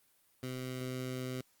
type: tone with notch filter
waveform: 15% pulse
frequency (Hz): 128.2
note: C3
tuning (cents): -35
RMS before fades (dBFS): -39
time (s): 0.43-1.41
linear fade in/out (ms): 2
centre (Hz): 920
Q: 1.2
effects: white hiss -70 dBFS RMS until 1.6 s + Opus 32 kbps